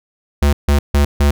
square tone bursts, 71.8 Hz, D2, 39 cents flat, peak -10 dBFS, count 4, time 0.42-1.31 s, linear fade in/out 5 ms, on 110 ms, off 150 ms, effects none

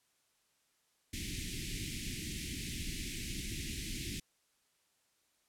pink band-stop noise, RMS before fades -40 dBFS, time 1.13-4.2 s, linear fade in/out 5 ms, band 350 to 2000 Hz, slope 48 dB/octave, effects white hiss -75 dBFS RMS until 5.48 s + low-pass 11000 Hz 12 dB/octave

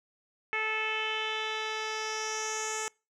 10% pulse tone with low-pass filter sweep, 436.3 Hz, A4, 15 cents flat, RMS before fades -33 dBFS, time 0.53-2.88 s, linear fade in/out 0 ms, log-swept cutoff 2300 to 7700 Hz, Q 3.9, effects noise-tail reverb RT60 0.3 s tail -26 dB re dry

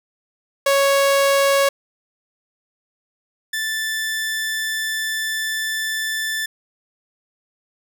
sawtooth tone pair in turn, 554.4 / 1760.1 Hz, C#5 / A6, 0 / 0 cents, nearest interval octave + minor sixth, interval 2000 cents, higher second, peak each -10 / -18 dBFS, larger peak first, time 0.66-1.69 / 3.53-6.46 s, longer second, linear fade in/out 5 ms, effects none

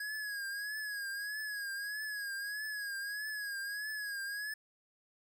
square tone with vibrato, 1661.2 Hz, G#6, in tune, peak -38 dBFS, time 0-4.54 s, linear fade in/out 5 ms, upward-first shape triangle, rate 1.6 Hz, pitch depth 78 cents each way, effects none

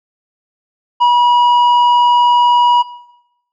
sine tone with tanh clipping, 968 Hz, B5, 35 cents flat, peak -8 dBFS, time 1-2.83 s, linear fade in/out 20 ms, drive 6 dB, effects noise-tail reverb RT60 0.8 s tail -17 dB re dry

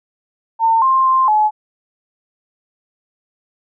sine tone with pitch steps, 904 / 1055 / 1049 / 853 Hz, A5 / C6 / C6 / G#5, +47 / +14 / +4 / +46 cents, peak -10 dBFS, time 0.59-1.51 s, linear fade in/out 50 ms, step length 230 ms, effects none

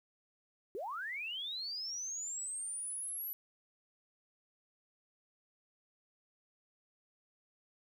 sine linear sweep, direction up, 349.2 to 11910 Hz, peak -38 dBFS, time 0.75-3.33 s, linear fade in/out 0 ms, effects 11-bit

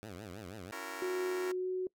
10% pulse tone with vibrato, 98 Hz, G2, in tune, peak -36 dBFS, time 0.03-0.71 s, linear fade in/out 0 ms, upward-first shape triangle, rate 6.2 Hz, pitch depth 280 cents each way
10% pulse chord, F# dominant seventh, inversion second, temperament just, 277.5 / 333 / 370 / 462.5 Hz, C#4 / E4 / F#4 / A#4, +2 / +18 / 0 / -14 cents, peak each -40 / -38 / -41 / -37 dBFS, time 0.72-1.52 s, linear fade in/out 5 ms
sine tone with pitch glide, 366.5 to 369.9 Hz, F#4 to F#4, -16 to 0 cents, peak -32 dBFS, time 1.02-1.87 s, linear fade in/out 2 ms, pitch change +16 cents, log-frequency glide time 1.57-1.68 s
effects noise-tail reverb RT60 0.1 s tail -23 dB re dry

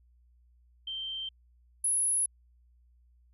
sine tone pair in turn, 3132 / 10535 Hz, G7 / E9, -2 / -2 cents, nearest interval octave + major sixth, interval 2100 cents, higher second, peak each -34 / -25 dBFS, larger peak second, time 0.87-1.29 / 1.84-2.26 s, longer neither, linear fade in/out 5 ms, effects added 60 Hz sine -60 dBFS peak until 3.33 s

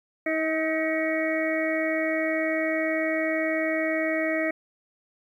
harmonic tone with a mistuned harmonic, 318.1 Hz, D#4, 38 cents sharp, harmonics 1 / 2 / 4 / 5 / 6 / 7, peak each -28 / -27 / -39 / -41 / -30 / -32 dBFS, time 0.26-4.51 s, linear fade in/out 5 ms, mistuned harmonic 5, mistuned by -30 cents, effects 10-bit

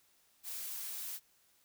blue noise, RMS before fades -42 dBFS, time 0.43-1.2 s, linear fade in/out 50 ms, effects white hiss -70 dBFS RMS until 1.64 s

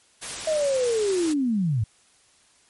white noise, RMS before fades -33 dBFS, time 0.21-1.34 s, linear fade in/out 20 ms
sine linear sweep, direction down, 640 to 98 Hz, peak -20 dBFS, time 0.47-1.84 s, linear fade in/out 5 ms
effects white hiss -59 dBFS RMS until 2.69 s + MP3 48 kbps

